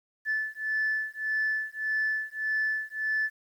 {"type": "beating tone pair", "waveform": "sine", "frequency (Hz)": [1743, 1744.7], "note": ["A6", "A6"], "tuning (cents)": [-17, -15], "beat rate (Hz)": 1.7, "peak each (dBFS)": -29, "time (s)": [0.25, 3.3], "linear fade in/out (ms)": 50, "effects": ["tanh soft clip ceiling -21 dBFS", "10-bit"]}